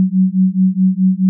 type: beating tone pair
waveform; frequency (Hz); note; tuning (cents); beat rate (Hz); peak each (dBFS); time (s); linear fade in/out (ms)
sine; 185 / 189.7; F#3 / F#3; 0 / +43; 4.7; -13; 0-1.29; 0
effects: none